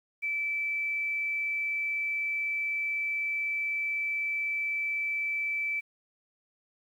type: tone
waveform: sine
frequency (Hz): 2318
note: D7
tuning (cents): -23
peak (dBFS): -28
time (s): 0.22-5.81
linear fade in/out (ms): 20
effects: 10-bit